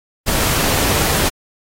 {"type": "noise", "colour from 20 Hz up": "pink", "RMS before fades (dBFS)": -17, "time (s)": [0.26, 1.3], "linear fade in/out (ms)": 20, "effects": ["AAC 48 kbps"]}